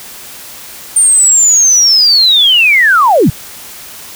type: linear sweep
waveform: sine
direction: down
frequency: 8950 to 97.3 Hz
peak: -4 dBFS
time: 0.96-3.3 s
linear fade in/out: 5 ms
effects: white hiss -30 dBFS RMS until 4.15 s